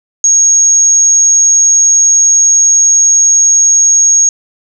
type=tone; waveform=sine; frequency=6570 Hz; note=G#8; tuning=20 cents flat; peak=-4 dBFS; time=0.24-4.29 s; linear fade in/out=2 ms; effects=none